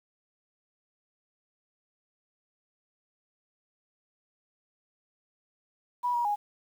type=tone with pitch steps; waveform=sine; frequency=977 / 955 / 826 Hz; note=B5 / A#5 / G#5; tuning=-19 / +42 / -10 cents; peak=-25 dBFS; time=6.03-6.36 s; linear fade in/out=20 ms; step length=110 ms; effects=9-bit